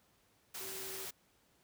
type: tone in noise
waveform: sine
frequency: 382.6 Hz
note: G4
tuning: 42 cents flat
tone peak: -49 dBFS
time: 0.6-1.06 s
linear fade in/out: 10 ms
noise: white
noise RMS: -44 dBFS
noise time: 0.54-1.11 s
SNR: -8 dB
effects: pink hiss -71 dBFS RMS until 1.63 s + high-pass 60 Hz 12 dB/octave